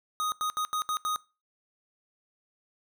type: tone bursts at uneven times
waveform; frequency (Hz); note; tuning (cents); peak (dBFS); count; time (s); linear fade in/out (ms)
square; 1246; D#6; +2; -28; 6; 0.2-0.32 / 0.41-0.5 / 0.57-0.65 / 0.73-0.82 / 0.89-0.97 / 1.05-1.16; 0
effects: noise-tail reverb RT60 0.3 s tail -22 dB re dry